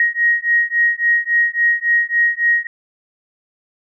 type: beating tone pair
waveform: sine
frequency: 1881 / 1884.6 Hz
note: A#6 / A#6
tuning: +15 / +18 cents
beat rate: 3.6 Hz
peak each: -16 dBFS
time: 0-2.67 s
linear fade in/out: 2 ms
effects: none